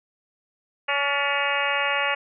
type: harmonic tone with a mistuned harmonic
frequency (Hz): 282.3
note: C#4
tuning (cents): +32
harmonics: 2 / 3 / 4 / 5 / 6 / 7 / 8 / 9 / 10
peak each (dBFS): -30 / -30 / -30 / -30 / -30 / -30 / -30 / -30 / -30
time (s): 0.88-2.15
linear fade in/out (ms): 10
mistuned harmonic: 6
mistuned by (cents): +55
effects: none